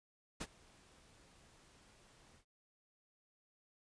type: noise with ADSR envelope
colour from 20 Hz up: pink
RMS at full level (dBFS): -41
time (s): 0.4-2.45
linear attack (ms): 13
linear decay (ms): 49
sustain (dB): -24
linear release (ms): 89
effects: resampled to 22050 Hz